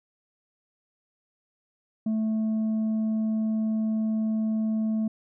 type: tone with tanh clipping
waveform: sine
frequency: 219.1 Hz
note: A3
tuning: 7 cents flat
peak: -24 dBFS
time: 2.06-5.08 s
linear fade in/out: 5 ms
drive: 3 dB
effects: none